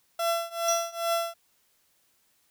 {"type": "tone with tremolo", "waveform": "30% pulse", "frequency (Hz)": 675, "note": "E5", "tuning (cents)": 41, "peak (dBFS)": -20, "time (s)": [0.19, 1.34], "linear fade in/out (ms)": 5, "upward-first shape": "triangle", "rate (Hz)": 2.4, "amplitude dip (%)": 95}
{"type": "tone with exponential decay", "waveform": "sine", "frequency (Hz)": 5800, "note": "F#8", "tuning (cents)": -35, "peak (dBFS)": -23, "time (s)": [0.68, 1.03], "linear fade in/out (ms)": 5, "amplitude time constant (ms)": 75}
{"effects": ["white hiss -68 dBFS RMS until 2.5 s"]}